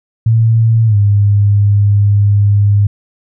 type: tone with pitch glide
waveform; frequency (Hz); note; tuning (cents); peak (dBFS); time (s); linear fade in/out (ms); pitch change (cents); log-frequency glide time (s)
sine; 113.2 to 102.02; A2 to G#2; +50 to -30; -6; 0.26-2.87; 5; -180; 0.86-0.96
effects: none

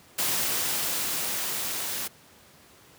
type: noise with level ramp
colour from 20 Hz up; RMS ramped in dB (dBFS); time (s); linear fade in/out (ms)
white; -26 to -32; 0.18-2.08; 10
effects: pink hiss -54 dBFS RMS until 2.98 s + high-pass 100 Hz 12 dB/octave

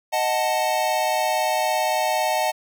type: chord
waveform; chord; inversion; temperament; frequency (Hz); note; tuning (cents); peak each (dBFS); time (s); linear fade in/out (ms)
square; D# diminished; none; equal; 622.3 / 740 / 880; D#5 / F#5 / A5; 0 / 0 / 0; -25; 0.12-2.52; 20
effects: none

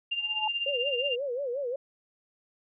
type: tone with tremolo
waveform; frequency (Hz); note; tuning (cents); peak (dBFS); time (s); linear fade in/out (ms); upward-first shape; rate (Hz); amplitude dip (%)
sine; 2794; F7; 0; -25; 0.11-1.16; 10; triangle; 16; 75
type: tone with exponential growth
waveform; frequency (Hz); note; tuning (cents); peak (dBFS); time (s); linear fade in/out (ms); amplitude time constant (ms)
sine; 862; A5; -36; -24; 0.19-0.48; 5; 63
type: tone with vibrato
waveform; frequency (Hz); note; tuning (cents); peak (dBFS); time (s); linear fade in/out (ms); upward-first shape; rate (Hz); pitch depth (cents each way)
sine; 523; C5; -1; -29; 0.66-1.76; 5; sine; 5.6; 170
effects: none

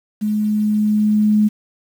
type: tone with level ramp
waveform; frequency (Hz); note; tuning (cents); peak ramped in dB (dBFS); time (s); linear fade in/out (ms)
sine; 211.7; G#3; +33; -16 to -10; 0.21-1.49; 20
effects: 7-bit

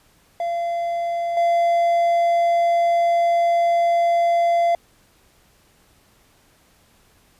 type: tone with level steps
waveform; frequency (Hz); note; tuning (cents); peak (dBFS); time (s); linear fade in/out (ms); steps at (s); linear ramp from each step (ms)
triangle; 685; F5; -34; -19 / -13; 0.4-4.75; 2; 1.37; 2
effects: pink hiss -57 dBFS RMS until 7.39 s + resampled to 32000 Hz

